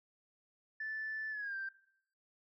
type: tone with pitch glide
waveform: sine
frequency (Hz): 1754 to 1571.7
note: A6 to G6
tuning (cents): -6 to +4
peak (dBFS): -37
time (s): 0.8-1.69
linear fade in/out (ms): 5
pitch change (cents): -190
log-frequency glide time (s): 1.3-1.56
effects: noise-tail reverb RT60 0.7 s tail -19 dB re dry + tanh soft clip ceiling -33 dBFS